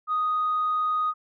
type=tone; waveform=sine; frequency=1244.5 Hz; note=D#6; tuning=in tune; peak=-21 dBFS; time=0.07-1.14 s; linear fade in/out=50 ms; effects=tanh soft clip ceiling -18 dBFS